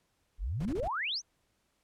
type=exponential sweep; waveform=sine; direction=up; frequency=36.71 to 6580 Hz; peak=-31 dBFS; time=0.38-1.22 s; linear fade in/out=50 ms
type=noise bursts; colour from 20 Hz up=brown; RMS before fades=-38 dBFS; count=4; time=0.6-0.88 s; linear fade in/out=5 ms; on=55 ms; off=20 ms
effects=pink hiss -75 dBFS RMS until 1.83 s + low-pass 12000 Hz 12 dB/octave